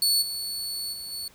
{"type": "tone with level steps", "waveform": "sawtooth", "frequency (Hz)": 4435, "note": "C#8", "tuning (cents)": 0, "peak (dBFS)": [-17, -27, -32, -29], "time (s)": [0.02, 1.28], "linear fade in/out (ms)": 2, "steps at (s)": [0.21, 0.92, 1.11], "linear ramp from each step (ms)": 20, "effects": ["pink hiss -55 dBFS RMS until 1.34 s"]}